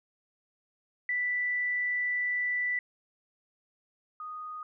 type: tone pair in turn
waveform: sine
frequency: 1975.5 / 1240.2 Hz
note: B6 / D#6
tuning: 0 / -6 cents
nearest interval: minor sixth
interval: 806 cents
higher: first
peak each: -27 / -37 dBFS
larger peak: first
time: 1.09-2.79 / 4.2-4.63 s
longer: first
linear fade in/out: 2 ms
effects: none